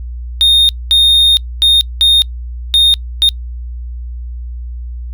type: tone bursts at uneven times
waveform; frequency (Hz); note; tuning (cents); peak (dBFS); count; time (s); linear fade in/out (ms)
triangle; 3683; A#7; -22; -4; 6; 0.41-0.69 / 0.91-1.37 / 1.62-1.81 / 2.01-2.22 / 2.74-2.94 / 3.22-3.29; 0
effects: noise-tail reverb RT60 0.1 s tail -25 dB re dry + added 60 Hz sine -21 dBFS peak until 5.13 s